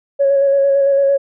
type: tone with vibrato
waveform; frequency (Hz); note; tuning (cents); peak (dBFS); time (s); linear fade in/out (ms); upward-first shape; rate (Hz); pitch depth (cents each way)
sine; 554; C#5; -1; -9; 0.19-1.18; 20; square; 8.9; 16
effects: tanh soft clip ceiling -5 dBFS